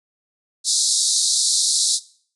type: band-pass noise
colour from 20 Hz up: pink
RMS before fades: -19 dBFS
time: 0.64-2 s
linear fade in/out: 50 ms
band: 3800 to 10000 Hz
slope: 96 dB/octave
effects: noise-tail reverb RT60 0.5 s tail -19 dB re dry